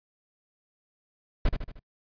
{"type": "noise with echo", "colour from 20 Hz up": "brown", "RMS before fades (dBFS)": -20, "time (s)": [1.45, 1.49], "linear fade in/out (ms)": 5, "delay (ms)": 76, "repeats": 4, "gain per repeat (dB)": -6, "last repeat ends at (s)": 1.794, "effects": ["noise-tail reverb RT60 0.1 s tail -26 dB re dry", "resampled to 11025 Hz"]}